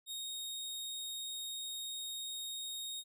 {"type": "tone", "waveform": "sawtooth", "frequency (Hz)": 3729, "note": "A#7", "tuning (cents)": 0, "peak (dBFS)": -37, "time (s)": [0.06, 3.04], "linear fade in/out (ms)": 50, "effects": []}